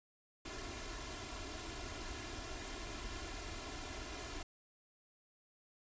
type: noise with comb filter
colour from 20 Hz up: pink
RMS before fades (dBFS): -45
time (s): 0.45-4.43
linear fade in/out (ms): 5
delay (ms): 2.9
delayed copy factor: +0.75
effects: resampled to 16000 Hz